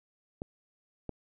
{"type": "clicks", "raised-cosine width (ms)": 2, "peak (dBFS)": -23, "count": 2, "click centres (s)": [0.419, 1.093], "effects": []}